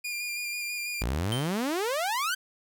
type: tone with vibrato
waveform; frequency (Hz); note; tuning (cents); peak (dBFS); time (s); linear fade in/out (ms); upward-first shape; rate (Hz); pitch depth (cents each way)
sawtooth; 2412; D7; +46; -28; 0.04-1.03; 10; square; 6.1; 17
type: exponential sweep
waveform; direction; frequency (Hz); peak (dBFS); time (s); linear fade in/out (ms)
sawtooth; up; 51.5 to 1592; -23; 1.01-2.35; 10
type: tone with exponential decay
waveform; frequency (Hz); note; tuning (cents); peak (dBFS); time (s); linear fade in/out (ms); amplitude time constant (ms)
square; 3120; G7; -9; -30; 1.32-1.66; 1; 73
effects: none